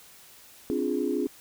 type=chord; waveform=sine; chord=D half-diminished seventh; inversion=third; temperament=equal; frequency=261.6 / 293.7 / 349.2 / 415.3 Hz; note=C4 / D4 / F4 / Ab4; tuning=0 / 0 / 0 / 0 cents; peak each=-30 dBFS; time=0.7-1.27 s; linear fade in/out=0 ms; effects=tanh soft clip ceiling -14 dBFS + white hiss -52 dBFS RMS until 1.4 s